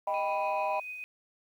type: chord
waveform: sine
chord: Eb augmented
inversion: none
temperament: equal with one note detuned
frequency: 622.3 / 789 / 987.8 Hz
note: Eb5 / G5 / B5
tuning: 0 / +11 / 0 cents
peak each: -31 dBFS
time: 0.07-0.8 s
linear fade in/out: 5 ms
type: tone with tremolo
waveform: sine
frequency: 2500 Hz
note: D#7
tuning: 8 cents sharp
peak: -36 dBFS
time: 0.14-1.04 s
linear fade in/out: 0 ms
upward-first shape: triangle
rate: 6.9 Hz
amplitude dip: 35%
effects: tanh soft clip ceiling -22 dBFS + 10-bit